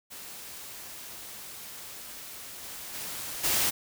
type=noise with level steps; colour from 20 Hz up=white; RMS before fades=-43 / -41 / -37 / -26 dBFS; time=0.1-3.71 s; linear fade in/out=20 ms; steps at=2.62 / 2.93 / 3.43 s; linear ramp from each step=20 ms; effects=none